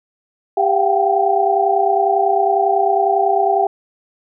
sine tone cluster, 396.3 / 687 / 759 / 789 Hz, G4 / F5 / F#5 / G5, +19 / -29 / +44 / +11 cents, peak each -18 dBFS, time 0.57-3.67 s, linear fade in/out 5 ms, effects none

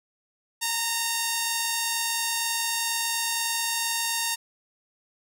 5% pulse tone pair together, 901 / 923.1 Hz, A5 / A#5, +41 / -17 cents, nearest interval unison, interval 42 cents, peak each -25 / -13 dBFS, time 0.61-4.36 s, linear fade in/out 20 ms, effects none

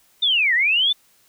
sine linear two-way sweep, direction down then up, 3646 to 1800 to 3583 Hz, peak -15 dBFS, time 0.22-0.93 s, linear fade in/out 10 ms, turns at 0.54 s, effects white hiss -58 dBFS RMS until 1.28 s

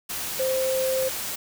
sine tone in noise, 523.3 Hz, C5, in tune, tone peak -22 dBFS, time 0.39-1.09 s, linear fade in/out 10 ms, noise white, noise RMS -31 dBFS, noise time 0.09-1.36 s, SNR +6 dB, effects none

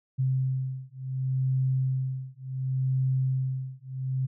sine beating tone pair, 130.81 / 131.5 Hz, C3 / C3, 0 / +9 cents, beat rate 0.69 Hz, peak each -28 dBFS, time 0.18-4.27 s, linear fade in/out 20 ms, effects none

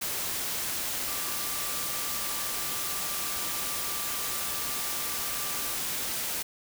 sine tone in noise, 1179 Hz, D6, 6 cents sharp, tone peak -43 dBFS, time 1.07-5.75 s, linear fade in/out 10 ms, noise white, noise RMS -32 dBFS, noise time 0.01-6.43 s, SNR -14 dB, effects none

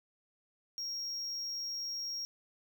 triangle tone, 5588 Hz, F8, in tune, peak -35 dBFS, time 0.78-2.25 s, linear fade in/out 0 ms, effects none

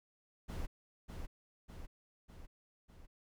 brown noise with echo, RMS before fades -40 dBFS, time 0.48-0.67 s, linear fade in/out 20 ms, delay 600 ms, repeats 4, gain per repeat -4 dB, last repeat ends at 3.07 s, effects none

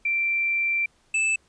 sine / square tone pair in turn, 2352 / 2630 Hz, D7 / E7, +2 / -5 cents, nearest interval major second, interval 193 cents, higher second, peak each -21 dBFS, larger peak neither, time 0.05-0.86 / 1.14-1.36 s, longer first, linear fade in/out 5 ms, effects pink hiss -63 dBFS RMS until 1.48 s + resampled to 22050 Hz

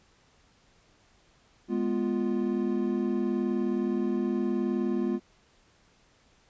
triangle chord, F diminished, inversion first, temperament equal, 207.7 / 246.9 / 349.2 Hz, Ab3 / Cb4 / F4, 0 / 0 / 0 cents, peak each -28 dBFS, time 1.68-5.2 s, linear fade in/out 50 ms, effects pink hiss -63 dBFS RMS until 6.49 s + resampled to 16000 Hz

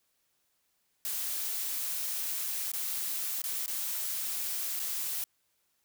blue noise with dropouts, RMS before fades -34 dBFS, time 1.05-5.24 s, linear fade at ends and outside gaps 1 ms, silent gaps 2.718-2.736 / 3.418-3.439 / 3.661-3.679 / 4.794-4.798 s, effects white hiss -75 dBFS RMS until 5.84 s

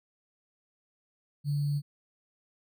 sine tone with sample-and-hold, 144.7 Hz, D3, 25 cents flat, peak -26 dBFS, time 1.44-1.82 s, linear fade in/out 50 ms, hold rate 4410 Hz, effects none

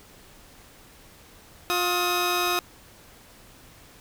15% pulse tone pair together, 354.7 / 1263 Hz, F4 / D#6, +27 / +26 cents, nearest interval octave + minor seventh, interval 2199 cents, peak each -19 dBFS, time 1.7-2.59 s, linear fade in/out 0 ms, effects pink hiss -51 dBFS RMS until 4 s

